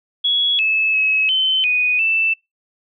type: tone with pitch steps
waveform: sine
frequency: 3355 / 2604 / 2569 / 3068 / 2484 / 2653 Hz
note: G#7 / E7 / E7 / G7 / D#7 / E7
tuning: +17 / -22 / -45 / -38 / -3 / +10 cents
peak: -14 dBFS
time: 0.24-2.34 s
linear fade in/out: 10 ms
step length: 350 ms
effects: noise-tail reverb RT60 0.2 s tail -26 dB re dry